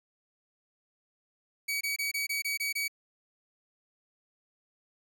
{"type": "tone bursts", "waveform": "sawtooth", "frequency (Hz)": 2267, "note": "C#7", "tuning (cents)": 38, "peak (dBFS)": -26, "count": 8, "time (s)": [1.68, 2.881], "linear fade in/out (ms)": 10, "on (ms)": 130, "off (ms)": 23, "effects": []}